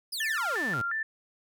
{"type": "exponential sweep", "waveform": "sawtooth", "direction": "down", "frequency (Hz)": [5274, 100], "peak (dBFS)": -29, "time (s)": [0.12, 0.82], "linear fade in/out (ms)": 10}
{"type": "tone with vibrato", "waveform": "sine", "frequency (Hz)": 1568, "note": "G6", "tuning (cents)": 0, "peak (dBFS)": -28, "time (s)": [0.2, 1.03], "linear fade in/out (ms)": 5, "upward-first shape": "square", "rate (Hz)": 2.8, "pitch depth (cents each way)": 210}
{"effects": []}